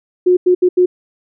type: tone bursts at uneven times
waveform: sine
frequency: 361.8 Hz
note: F#4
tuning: 39 cents flat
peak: -7 dBFS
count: 4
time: 0.26-0.37 / 0.46-0.55 / 0.62-0.69 / 0.77-0.86 s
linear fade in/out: 10 ms
effects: none